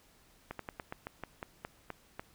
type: slowing click train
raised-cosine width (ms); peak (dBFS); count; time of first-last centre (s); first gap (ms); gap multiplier
0.5; -24; 11; 0.51-2.195; 83; 1.15
effects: pink hiss -64 dBFS RMS until 2.34 s